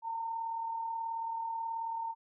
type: tone with amplitude modulation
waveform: sine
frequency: 911 Hz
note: A#5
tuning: 40 cents flat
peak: -32 dBFS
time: 0.02-2.15 s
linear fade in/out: 50 ms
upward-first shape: sine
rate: 38.5 Hz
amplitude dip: 40%
effects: none